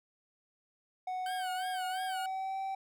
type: tone with pitch glide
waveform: triangle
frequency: 740 to 773.2 Hz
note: F#5 to G5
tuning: 0 to -24 cents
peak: -32 dBFS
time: 1.07-2.75 s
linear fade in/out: 5 ms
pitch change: +76 cents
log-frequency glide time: 1.8-2.59 s
type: tone with vibrato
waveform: 25% pulse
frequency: 1528 Hz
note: G6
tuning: 45 cents flat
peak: -36 dBFS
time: 1.26-2.26 s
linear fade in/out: 2 ms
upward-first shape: sine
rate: 2.9 Hz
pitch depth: 110 cents each way
effects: none